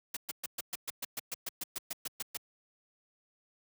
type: noise bursts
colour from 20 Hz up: white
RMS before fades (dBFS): -37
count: 16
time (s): 0.14-2.372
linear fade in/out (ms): 5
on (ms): 27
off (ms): 120
effects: high-pass 100 Hz 12 dB/octave